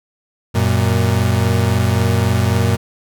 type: tone pair together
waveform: 35% pulse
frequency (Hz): 93 / 116.7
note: F#2 / A#2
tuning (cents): +9 / +2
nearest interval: major third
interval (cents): 393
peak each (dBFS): -14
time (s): 0.54-2.77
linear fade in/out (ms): 20
effects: none